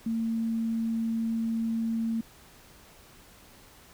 sine tone, 226.7 Hz, A#3, 48 cents flat, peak -26 dBFS, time 0.06-2.21 s, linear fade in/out 5 ms, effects pink hiss -54 dBFS RMS until 3.93 s

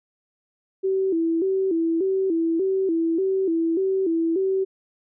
sine tone with vibrato, 355.2 Hz, F4, 29 cents sharp, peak -19 dBFS, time 0.83-4.65 s, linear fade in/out 20 ms, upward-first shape square, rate 1.7 Hz, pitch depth 130 cents each way, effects none

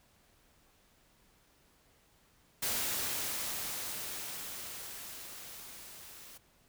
white noise with level ramp, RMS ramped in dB -33 to -52 dBFS, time 2.62-6.38 s, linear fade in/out 10 ms, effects pink hiss -67 dBFS RMS until 6.68 s

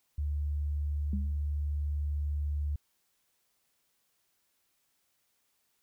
sine tone, 73.3 Hz, D2, 3 cents flat, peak -29 dBFS, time 0.18-2.76 s, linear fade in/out 5 ms
sine tone with exponential decay, 200 Hz, G3, 35 cents sharp, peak -30 dBFS, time 1.13-1.42 s, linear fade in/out 2 ms, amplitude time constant 62 ms
effects white hiss -75 dBFS RMS until 5.82 s

